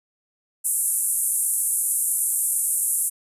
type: band-pass noise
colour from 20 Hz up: pink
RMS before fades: -23 dBFS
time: 0.64-3.1 s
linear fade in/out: 20 ms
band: 8500 to 12000 Hz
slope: 48 dB/octave
effects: resampled to 32000 Hz